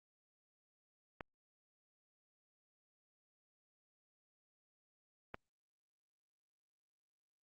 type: clicks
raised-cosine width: 0.5 ms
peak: -28 dBFS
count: 2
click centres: 1.208 / 5.344 s
effects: Opus 48 kbps